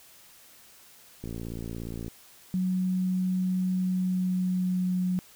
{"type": "click train", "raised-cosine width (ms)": 3, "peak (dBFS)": -24, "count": 49, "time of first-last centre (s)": [1.24, 2.081], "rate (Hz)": 57.1}
{"type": "tone with pitch glide", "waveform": "sine", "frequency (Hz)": [184.7, 182.47], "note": ["F#3", "F#3"], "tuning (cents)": [-3, -24], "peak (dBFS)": -24, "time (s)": [2.54, 5.19], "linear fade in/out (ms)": 0, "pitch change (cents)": -21, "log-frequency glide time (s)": [3.77, 4.99]}
{"effects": ["white hiss -54 dBFS RMS until 5.35 s"]}